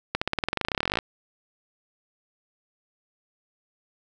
accelerating click train, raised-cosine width 0.3 ms, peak -8 dBFS, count 25, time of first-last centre 0.15-0.988 s, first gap 65 ms, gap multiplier 0.94, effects none

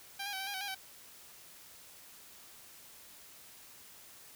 10% pulse tone with pitch steps, 791 / 814 / 765 / 776 / 809 / 760 / 809 / 766 Hz, G5 / G#5 / G5 / G5 / G#5 / F#5 / G#5 / G5, +15 / -35 / -42 / -18 / -46 / +46 / -46 / -40 cents, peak -29 dBFS, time 0.19-0.75 s, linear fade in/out 10 ms, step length 70 ms, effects white hiss -55 dBFS RMS until 4.35 s

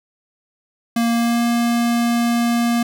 square tone with pitch glide, 232.8 to 235.9 Hz, A#3 to A#3, -2 to +21 cents, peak -16 dBFS, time 0.96-2.83 s, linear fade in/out 5 ms, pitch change +23 cents, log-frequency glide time 1.09-1.42 s, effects none

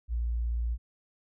sine tone, 58.27 Hz, A#1, in tune, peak -27 dBFS, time 0.08-0.78 s, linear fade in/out 50 ms, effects none

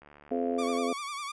click train, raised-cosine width 0.5 ms, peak -37 dBFS, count 57, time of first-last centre 0.02-0.783 s, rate 73.4 Hz
harmonic tone, 86 Hz, F2, 26 cents flat, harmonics 3 / 4 / 5 / 6 / 7 / 8, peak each -31 / -40 / -32 / -36 / -45 / -34 dBFS, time 0.31-0.93 s, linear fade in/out 5 ms
sawtooth tone with vibrato, 1151 Hz, D6, 35 cents flat, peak -31 dBFS, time 0.58-1.32 s, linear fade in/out 10 ms, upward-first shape sine, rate 10 Hz, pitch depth 74 cents each way
effects resampled to 24000 Hz

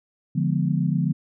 sine chord, D diminished seventh, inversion none, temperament equal, 146.83 / 174.61 / 207.7 / 246.9 Hz, D3 / F3 / Ab3 / Cb4, 0 / 0 / 0 / 0 cents, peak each -23 / -23 / -29 / -29 dBFS, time 0.35-1.13 s, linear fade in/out 10 ms, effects none

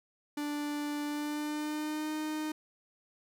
45% pulse tone with pitch glide, 293.7 to 307.9 Hz, D4 to D#4, 0 to -18 cents, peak -33 dBFS, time 0.37-2.52 s, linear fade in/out 5 ms, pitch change +82 cents, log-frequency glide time 1.05-2.12 s, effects none

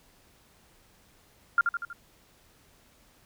sine tone with echo, 1396.9 Hz, F6, in tune, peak -17 dBFS, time 1.58-1.61 s, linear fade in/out 2 ms, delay 80 ms, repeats 4, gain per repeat -5 dB, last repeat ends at 1.93 s, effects pink hiss -61 dBFS RMS until 3.25 s

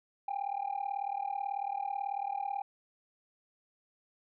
sine tone with amplitude modulation, 800 Hz, G5, 35 cents sharp, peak -27 dBFS, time 0.28-2.62 s, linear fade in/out 5 ms, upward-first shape sine, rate 38.2 Hz, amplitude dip 95%, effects tanh soft clip ceiling -28 dBFS

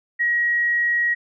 sine tone, 1900 Hz, A#6, 33 cents sharp, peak -17 dBFS, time 0.19-1.15 s, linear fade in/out 20 ms, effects none

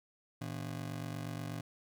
30% pulse ring-modulated tone, 135.4 Hz, C#3, 40 cents flat, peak -33 dBFS, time 0.41-1.61 s, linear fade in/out 5 ms, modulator 24.1 Hz, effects none

